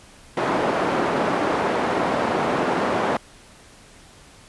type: band-pass noise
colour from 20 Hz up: white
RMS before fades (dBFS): -22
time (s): 0.37-3.17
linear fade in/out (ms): 2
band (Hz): 200 to 860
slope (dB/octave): 12
effects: pink hiss -48 dBFS RMS until 4.48 s + resampled to 24000 Hz